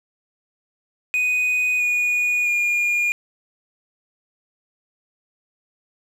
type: tone with pitch steps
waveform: triangle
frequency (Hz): 2489 / 2456 / 2424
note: D#7 / D#7 / D#7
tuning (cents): 0 / -23 / -46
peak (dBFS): -16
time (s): 1.14-3.12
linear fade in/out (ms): 0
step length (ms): 660
effects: 8-bit